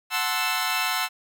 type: chord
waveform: 15% pulse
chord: F# half-diminished seventh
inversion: none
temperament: equal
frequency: 740 / 880 / 1046.5 / 1318.5 Hz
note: F#5 / A5 / C6 / E6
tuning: 0 / 0 / 0 / 0 cents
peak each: -23 / -24 / -23 / -21 dBFS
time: 0.1-1.09 s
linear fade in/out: 50 ms
effects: none